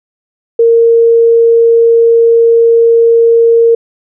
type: tone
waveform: sine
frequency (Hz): 462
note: A#4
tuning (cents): -16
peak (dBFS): -3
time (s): 0.59-3.75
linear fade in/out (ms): 5
effects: none